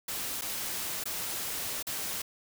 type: noise with dropouts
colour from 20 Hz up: white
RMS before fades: -35 dBFS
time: 0.08-2.22 s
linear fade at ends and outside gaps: 5 ms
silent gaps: 0.412-0.419 / 1.039-1.055 / 1.827-1.868 s
effects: none